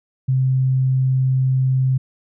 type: tone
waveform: sine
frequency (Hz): 130.81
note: C3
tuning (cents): 0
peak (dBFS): -14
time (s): 0.28-1.98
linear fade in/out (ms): 10
effects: none